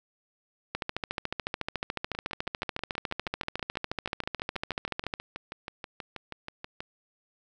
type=two click trains; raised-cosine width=0.3 ms; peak=-21 / -14 dBFS; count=30 / 62; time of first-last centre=2.15-6.805 / 0.75-5.138 s; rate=6.23 / 13.9 Hz; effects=none